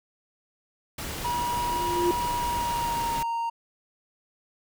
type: noise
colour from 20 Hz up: pink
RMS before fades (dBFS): -34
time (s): 0.98-3.23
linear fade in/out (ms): 5
type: tone with pitch glide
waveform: triangle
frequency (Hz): 963 to 927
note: B5 to A#5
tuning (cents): -44 to -10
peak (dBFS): -24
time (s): 1.24-3.5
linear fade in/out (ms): 10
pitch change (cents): -66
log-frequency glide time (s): 2.33-3.26
type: tone with exponential growth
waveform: sine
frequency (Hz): 349.2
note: F4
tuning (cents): 0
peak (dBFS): -19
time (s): 1.42-2.11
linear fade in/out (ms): 1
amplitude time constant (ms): 150
effects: none